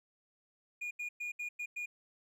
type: tone bursts at uneven times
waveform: triangle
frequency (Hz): 2437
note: D#7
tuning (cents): -37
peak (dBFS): -35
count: 6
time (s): 0.81-0.91 / 0.99-1.09 / 1.2-1.32 / 1.39-1.49 / 1.59-1.66 / 1.76-1.86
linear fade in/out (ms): 10
effects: none